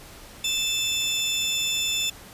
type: tone pair together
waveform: 30% pulse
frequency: 2637 / 3525 Hz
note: E7 / A7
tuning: 0 / +2 cents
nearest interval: perfect fourth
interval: 502 cents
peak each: -26 / -22 dBFS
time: 0.44-2.1 s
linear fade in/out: 5 ms
effects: pink hiss -45 dBFS RMS until 2.33 s + resampled to 32000 Hz